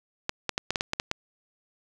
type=clicks; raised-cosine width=0.2 ms; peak=-9 dBFS; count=9; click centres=0.294 / 0.493 / 0.579 / 0.706 / 0.758 / 0.809 / 0.934 / 0.999 / 1.114 s; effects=none